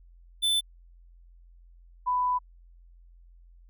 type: tone pair in turn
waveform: square / sine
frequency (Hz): 3520 / 995.2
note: A7 / B5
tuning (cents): 0 / +13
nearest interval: octave + minor seventh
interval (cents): 2187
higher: first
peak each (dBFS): -23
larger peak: neither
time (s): 0.42-0.61 / 2.06-2.39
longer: second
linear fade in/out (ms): 20
effects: added 43 Hz sine -51 dBFS peak until 3.69 s